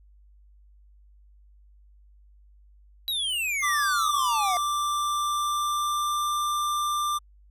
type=exponential sweep; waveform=square; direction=down; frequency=3951 to 698.5 Hz; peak=-26 dBFS; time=3.08-4.57 s; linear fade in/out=0 ms
type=tone with pitch glide; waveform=square; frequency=1174.7 to 1187 Hz; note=D6 to D6; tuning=0 to +18 cents; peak=-25 dBFS; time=3.62-7.19 s; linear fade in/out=20 ms; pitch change=+18 cents; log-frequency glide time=4.35-6.34 s
effects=added 50 Hz sine -52 dBFS peak until 7.5 s + resampled to 32000 Hz